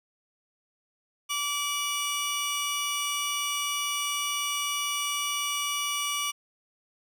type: tone pair together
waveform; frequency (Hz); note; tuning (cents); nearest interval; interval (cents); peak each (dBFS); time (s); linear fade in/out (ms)
20% pulse; 1157 / 2915; D6 / F#7; -26 / -26; octave + major third; 1600; -26 / -25; 1.29-6.32; 20
effects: none